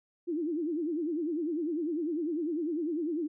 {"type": "tone with vibrato", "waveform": "sine", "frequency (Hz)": 321, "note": "E4", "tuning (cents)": -46, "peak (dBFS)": -29, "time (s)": [0.27, 3.28], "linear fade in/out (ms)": 20, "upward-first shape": "sine", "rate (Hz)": 10, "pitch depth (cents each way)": 170, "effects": []}